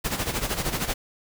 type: noise with tremolo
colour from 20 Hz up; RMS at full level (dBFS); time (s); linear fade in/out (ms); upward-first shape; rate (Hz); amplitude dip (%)
pink; -25; 0.04-0.94; 10; sine; 13; 70
effects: none